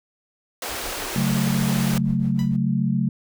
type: high-pass noise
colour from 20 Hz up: pink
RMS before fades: -30 dBFS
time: 0.62-1.98 s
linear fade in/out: 2 ms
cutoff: 320 Hz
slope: 24 dB/octave
type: noise with tremolo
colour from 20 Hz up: brown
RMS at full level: -37 dBFS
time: 0.68-2.57 s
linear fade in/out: 20 ms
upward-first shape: triangle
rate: 6.5 Hz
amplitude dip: 90%
type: chord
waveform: sine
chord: F# minor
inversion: second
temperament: equal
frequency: 138.59 / 185 / 220 Hz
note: C#3 / F#3 / A3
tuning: 0 / 0 / 0 cents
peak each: -23 dBFS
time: 1.16-3.09 s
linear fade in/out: 2 ms
type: tone with exponential decay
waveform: 10% pulse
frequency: 987.8 Hz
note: B5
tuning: in tune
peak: -26 dBFS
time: 2.39-2.57 s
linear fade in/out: 1 ms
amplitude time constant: 39 ms
effects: none